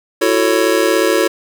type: chord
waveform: square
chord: F# minor seventh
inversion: third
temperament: just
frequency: 333 / 370 / 444 / 555 Hz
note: E4 / F#4 / A4 / C#5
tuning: +18 / 0 / +16 / +2 cents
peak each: -18 dBFS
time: 0.21-1.28 s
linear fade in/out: 10 ms
effects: none